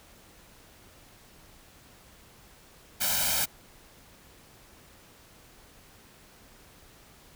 white noise with comb filter, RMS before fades -27 dBFS, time 3-3.46 s, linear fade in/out 20 ms, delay 1.3 ms, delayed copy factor +0.85, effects pink hiss -55 dBFS RMS until 7.35 s

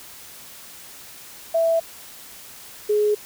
sine tone pair in turn, 660 / 419.3 Hz, E5 / G#4, +2 / +17 cents, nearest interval minor sixth, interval 785 cents, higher first, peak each -16 dBFS, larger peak neither, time 1.54-1.8 / 2.89-3.15 s, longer neither, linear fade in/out 10 ms, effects white hiss -42 dBFS RMS until 3.25 s

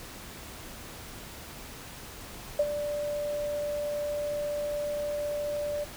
sine tone with ADSR envelope, 587.3 Hz, D5, in tune, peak -19 dBFS, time 2.59-5.85 s, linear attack 6 ms, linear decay 48 ms, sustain -10 dB, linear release 19 ms, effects pink hiss -44 dBFS RMS until 5.96 s

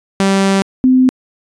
sawtooth / sine tone pair in turn, 194.8 / 257 Hz, G3 / C4, -11 / -31 cents, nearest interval perfect fourth, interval 480 cents, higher second, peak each -6 dBFS, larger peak neither, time 0.2-0.62 / 0.84-1.09 s, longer first, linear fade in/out 0 ms, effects resampled to 22050 Hz

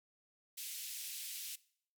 white band-pass noise, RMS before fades -45 dBFS, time 0.57-1.56 s, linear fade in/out 10 ms, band 2400 to 16000 Hz, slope 24 dB/octave, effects noise-tail reverb RT60 0.6 s tail -21 dB re dry

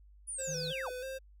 sine linear sweep, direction down, 9956 to 311.1 Hz, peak -37 dBFS, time 0.27-0.91 s, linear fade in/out 20 ms
square tone with vibrato, 516 Hz, C5, 24 cents flat, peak -39 dBFS, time 0.38-1.19 s, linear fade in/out 20 ms, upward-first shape square, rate 3.1 Hz, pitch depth 45 cents each way
triangle tone, 156.1 Hz, D#3, 6 cents sharp, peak -38 dBFS, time 0.47-0.73 s, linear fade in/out 20 ms
effects added 50 Hz sine -55 dBFS peak until 1.4 s

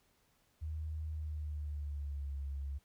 sine tone with pitch glide, 77.9 to 69.4 Hz, D#2 to C#2, +3 to +3 cents, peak -37 dBFS, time 0.61-2.79 s, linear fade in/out 20 ms, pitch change -200 cents, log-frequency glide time 1.1-2.37 s, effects pink hiss -73 dBFS RMS until 2.84 s

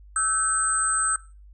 sine tone cluster, 1317 / 1544 / 8180 Hz, E6 / G6 / C9, -2 / -27 / -40 cents, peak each -25 / -30 / -23 dBFS, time 0.16-1.16 s, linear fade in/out 2 ms, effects noise-tail reverb RT60 0.3 s tail -17 dB re dry + added 50 Hz sine -45 dBFS peak until 1.53 s

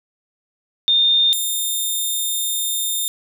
sine / 10% pulse tone pair in turn, 3633 / 3633 Hz, A#7 / A#7, -45 / -45 cents, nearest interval unison, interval 0 cents, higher neither, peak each -12 dBFS, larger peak neither, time 0.88-1.33 / 1.33-3.08 s, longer second, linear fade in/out 0 ms, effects none

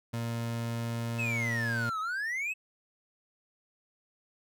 30% pulse tone, 116.54 Hz, A#2, in tune, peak -29 dBFS, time 0.13-1.9 s, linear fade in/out 10 ms
triangle exponential two-way sweep, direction down then up, 2646 to 1249 to 2646 Hz, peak -29 dBFS, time 1.18-2.54 s, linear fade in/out 20 ms, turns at 2 s
effects none

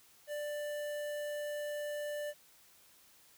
square tone with notch filter, 590 Hz, D5, 8 cents sharp, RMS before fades -39 dBFS, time 0.27-2.34 s, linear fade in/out 50 ms, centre 4700 Hz, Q 1.1, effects white hiss -63 dBFS RMS until 3.37 s

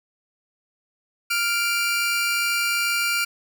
sawtooth tone pair together, 1396.9 / 2349 Hz, F6 / D7, 0 / 0 cents, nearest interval major sixth, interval 900 cents, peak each -20 dBFS, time 1.3-3.25 s, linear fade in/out 10 ms, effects none

